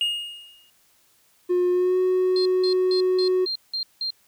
triangle tone with exponential decay, 2852 Hz, F7, 36 cents sharp, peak -16 dBFS, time 0.01-0.7 s, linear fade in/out 1 ms, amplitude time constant 150 ms
triangle tone with pitch glide, 358.1 to 369 Hz, F4 to F#4, +43 to -5 cents, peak -15 dBFS, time 1.49-3.46 s, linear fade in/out 20 ms, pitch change +52 cents, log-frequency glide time 1.71-1.98 s
sine tone bursts, 4186 Hz, C8, in tune, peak -24 dBFS, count 7, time 2.36-4.105 s, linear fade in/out 2 ms, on 95 ms, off 180 ms
effects tanh soft clip ceiling -13 dBFS + white hiss -61 dBFS RMS until 4.27 s

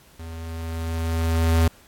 square tone with level ramp, 82.1 Hz, E2, 6 cents flat, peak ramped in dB -35 to -15 dBFS, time 0.19-1.68 s, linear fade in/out 5 ms, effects pink hiss -53 dBFS RMS until 1.87 s + AAC 64 kbps

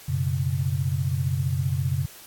sine chord, F# suspended fourth, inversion none, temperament equal, 92.5 / 123.47 / 138.59 Hz, F#2 / B2 / C#3, 0 / 0 / 0 cents, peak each -27 / -28 / -25 dBFS, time 0.08-2.06 s, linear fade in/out 10 ms, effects white hiss -46 dBFS RMS until 2.26 s + AAC 64 kbps

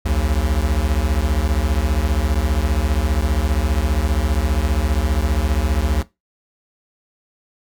square beating tone pair, 61.74 / 76.74 Hz, B1 / D#2, 0 / -23 cents, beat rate 15 Hz, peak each -20 / -20 dBFS, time 0.05-6.03 s, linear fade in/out 10 ms, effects noise-tail reverb RT60 0.2 s tail -18 dB re dry

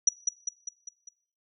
sine tone with echo, 5850 Hz, F#8, 21 cents flat, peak -16 dBFS, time 0.07-0.09 s, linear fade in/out 5 ms, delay 200 ms, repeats 5, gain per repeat -5 dB, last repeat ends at 1.09 s, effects noise-tail reverb RT60 0.5 s tail -20 dB re dry

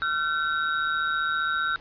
sine tone cluster, 1369 / 1524 / 3782 Hz, F6 / G6 / A#7, -35 / -49 / +24 cents, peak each -26 / -27 / -35 dBFS, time 0.02-1.76 s, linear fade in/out 0 ms, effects pink hiss -50 dBFS RMS until 1.8 s + resampled to 11025 Hz

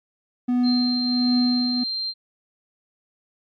triangle tone with tremolo, 246.9 Hz, B3, in tune, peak -14 dBFS, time 0.48-1.84 s, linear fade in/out 10 ms, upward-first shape triangle, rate 1.4 Hz, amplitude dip 55%
sine tone, 4161 Hz, C8, 10 cents flat, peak -24 dBFS, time 0.63-2.14 s, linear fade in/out 50 ms
effects MP3 64 kbps

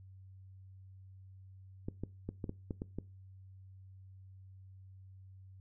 clicks, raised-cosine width 3 ms, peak -25 dBFS, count 8, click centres 1.885 / 2.036 / 2.29 / 2.442 / 2.494 / 2.708 / 2.819 / 2.986 s, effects noise-tail reverb RT60 0.3 s tail -21 dB re dry + added 95 Hz sine -52 dBFS peak until 5.6 s

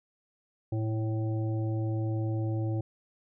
harmonic tone with a mistuned harmonic, 110 Hz, A2, in tune, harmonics 1 / 3 / 5 / 7, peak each -28 / -35 / -42 / -46 dBFS, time 0.72-2.81 s, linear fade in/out 5 ms, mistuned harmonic 1, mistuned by +19 cents, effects none

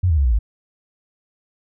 sine tone with pitch steps, 91 / 79.68 / 69.77 / 61.09 / 53.49 Hz, F#2 / D#2 / C#2 / B1 / A1, -28 / +42 / +12 / -18 / -48 cents, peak -13 dBFS, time 0.03-0.39 s, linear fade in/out 10 ms, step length 72 ms, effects none

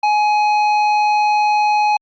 triangle tone with hard clipping, 840 Hz, G#5, 19 cents sharp, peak -14 dBFS, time 0.03-1.97 s, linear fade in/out 5 ms, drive 14 dB, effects low-pass 5000 Hz 12 dB/octave + Opus 48 kbps

